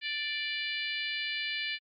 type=harmonic tone; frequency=587.3 Hz; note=D5; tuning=in tune; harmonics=3 / 4 / 5 / 6 / 7 / 8; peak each=-38 / -36 / -38 / -41 / -41 / -46 dBFS; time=0.01-1.79 s; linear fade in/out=50 ms; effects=Opus 48 kbps